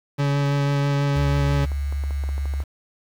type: tone with vibrato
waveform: 40% pulse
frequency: 141.7 Hz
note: C#3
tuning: 38 cents sharp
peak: -18 dBFS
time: 0.18-1.66 s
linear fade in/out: 20 ms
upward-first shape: sine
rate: 6.1 Hz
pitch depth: 10 cents each way
type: tone with pitch glide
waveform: sine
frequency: 70.6 to 69.99 Hz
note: C#2 to C#2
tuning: +32 to +17 cents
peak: -22 dBFS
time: 1.15-2.64 s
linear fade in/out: 20 ms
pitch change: -15 cents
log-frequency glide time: 2.03-2.25 s
type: clicks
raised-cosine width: 1 ms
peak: -24 dBFS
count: 11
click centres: 1.645 / 1.718 / 1.925 / 2.038 / 2.108 / 2.238 / 2.29 / 2.38 / 2.456 / 2.538 / 2.603 s
effects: low-pass 5000 Hz 12 dB/octave + 7-bit